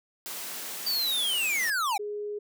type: high-pass noise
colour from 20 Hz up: white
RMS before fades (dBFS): -37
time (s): 0.26-1.7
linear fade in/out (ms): 0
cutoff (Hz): 170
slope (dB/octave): 24
type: linear sweep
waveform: square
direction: down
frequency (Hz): 4683 to 737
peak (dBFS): -26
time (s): 0.86-1.98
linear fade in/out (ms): 10
type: tone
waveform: sine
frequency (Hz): 415.3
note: G#4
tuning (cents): 0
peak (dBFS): -31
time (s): 1.99-2.39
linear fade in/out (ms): 10
effects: none